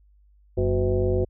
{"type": "tone with frequency modulation", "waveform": "sine", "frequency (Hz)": 231.4, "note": "A#3", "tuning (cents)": -13, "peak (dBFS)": -19, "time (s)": [0.57, 1.25], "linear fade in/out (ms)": 10, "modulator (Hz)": 138, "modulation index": 2.1, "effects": ["added 50 Hz sine -54 dBFS peak until 1.29 s"]}